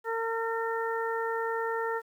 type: harmonic tone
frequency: 455.1 Hz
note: A#4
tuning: 42 cents flat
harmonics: 1 / 2 / 3 / 4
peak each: -31 / -34 / -36 / -37 dBFS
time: 0.04-2.02 s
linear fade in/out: 50 ms
effects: 10-bit